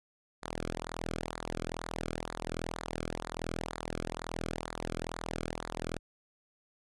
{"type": "tone with flanger", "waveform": "sawtooth", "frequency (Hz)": 41.2, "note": "E1", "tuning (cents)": 0, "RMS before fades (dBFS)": -39, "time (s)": [0.42, 5.99], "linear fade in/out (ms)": 20, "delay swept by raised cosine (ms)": [0.34, 1.1], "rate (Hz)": 2.1, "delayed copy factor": -0.9, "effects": ["resampled to 24000 Hz"]}